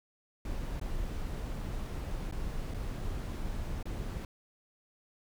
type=noise with dropouts; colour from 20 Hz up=brown; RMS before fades=-36 dBFS; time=0.45-4.25 s; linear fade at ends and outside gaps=2 ms; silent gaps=0.798-0.813 / 2.313-2.323 / 2.739-2.743 / 3.828-3.855 s; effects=none